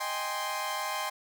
sawtooth chord, Ab major seventh, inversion second, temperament equal, 622.3 / 784 / 830.6 / 1046.5 Hz, Eb5 / G5 / Ab5 / C6, 0 / 0 / 0 / 0 cents, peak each -36 / -34 / -35 / -30 dBFS, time 0-1.1 s, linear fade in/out 10 ms, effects none

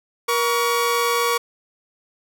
sawtooth tone pair together, 474.3 / 1129.5 Hz, A#4 / C#6, +30 / +32 cents, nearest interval octave + minor third, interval 1502 cents, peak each -17 dBFS, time 0.28-1.38 s, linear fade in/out 10 ms, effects none

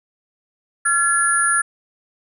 sine tone cluster, 1374 / 1701 / 9640 Hz, F6 / G#6 / D9, -29 / +41 / +44 cents, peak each -19 dBFS, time 0.85-1.62 s, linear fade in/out 10 ms, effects none

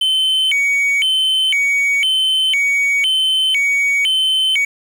triangle tone with vibrato, 2626 Hz, E7, 7 cents flat, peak -11 dBFS, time 0.01-4.65 s, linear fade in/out 5 ms, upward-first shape square, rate 0.99 Hz, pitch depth 270 cents each way, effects 7-bit

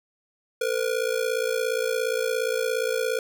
square ring-modulated tone, 480 Hz, B4, 49 cents flat, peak -21 dBFS, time 0.61-3.19 s, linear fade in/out 2 ms, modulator 28.6 Hz, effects none

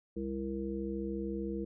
harmonic tone, 66.8 Hz, C2, 36 cents sharp, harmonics 1 / 3 / 5 / 7, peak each -43 / -38 / -38 / -41 dBFS, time 0.16-1.65 s, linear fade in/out 10 ms, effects none

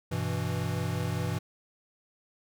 square chord, E minor, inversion first, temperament equal, 98 / 123.47 / 164.81 Hz, G2 / B2 / E3, 0 / 0 / 0 cents, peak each -34 dBFS, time 0.11-1.39 s, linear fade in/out 10 ms, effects none

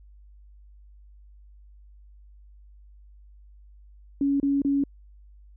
sine tone bursts, 279.6 Hz, C#4, 15 cents sharp, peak -20 dBFS, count 3, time 4.21-4.838 s, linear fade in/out 2 ms, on 190 ms, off 29 ms, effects added 50 Hz sine -48 dBFS peak until 5.56 s

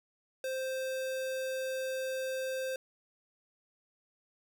square tone, 523.3 Hz, C5, in tune, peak -34 dBFS, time 0.44-2.76 s, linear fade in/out 2 ms, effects none

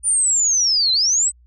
sine linear two-way sweep, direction down then up, 9397 to 3970 to 8250 Hz, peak -14 dBFS, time 0.03-1.32 s, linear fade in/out 50 ms, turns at 0.92 s, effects added 60 Hz sine -48 dBFS peak until 1.46 s

